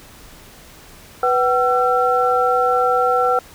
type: tone cluster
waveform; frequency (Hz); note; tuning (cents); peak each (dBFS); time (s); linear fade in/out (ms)
sine; 495.1 / 758 / 1349; B4 / F#5 / E6; +4 / +42 / +40; -18; 1.23-3.39; 2
effects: pink hiss -43 dBFS RMS until 3.54 s